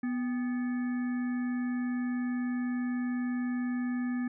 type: harmonic tone with a mistuned harmonic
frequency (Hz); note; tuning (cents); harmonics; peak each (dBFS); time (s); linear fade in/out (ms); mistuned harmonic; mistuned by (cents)
246.9; B3; 0; 1 / 3 / 5 / 7 / 9; -29 / -50 / -50 / -45 / -54; 0.03-4.28; 5; 3; +110
effects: none